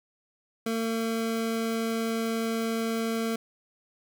25% pulse tone, 226.4 Hz, A3, 50 cents sharp, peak -23 dBFS, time 0.66-3.36 s, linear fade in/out 5 ms, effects none

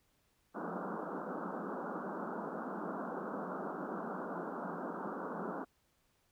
pink band-pass noise, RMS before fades -41 dBFS, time 0.54-5.65 s, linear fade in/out 20 ms, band 170 to 1500 Hz, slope 96 dB/octave, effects pink hiss -75 dBFS RMS until 6.31 s

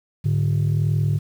sine tone pair together, 105.6 / 147.04 Hz, G#2 / D3, +29 / +2 cents, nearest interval tritone, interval 573 cents, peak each -18 dBFS, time 0.24-1.19 s, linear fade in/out 20 ms, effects tanh soft clip ceiling -14 dBFS + 8-bit

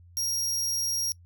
sawtooth tone, 5620 Hz, F8, 10 cents sharp, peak -24 dBFS, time 0.17-1.12 s, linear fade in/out 0 ms, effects noise-tail reverb RT60 0.1 s tail -24 dB re dry + added 87 Hz sine -50 dBFS peak until 1.25 s

